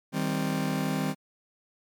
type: chord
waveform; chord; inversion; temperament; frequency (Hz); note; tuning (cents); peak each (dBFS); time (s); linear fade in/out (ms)
40% pulse; C minor; first; just; 156.98 / 196.22 / 261.6; Eb3 / G3 / C4; +16 / +2 / 0; -30; 0.12-1.15; 50
effects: MP3 96 kbps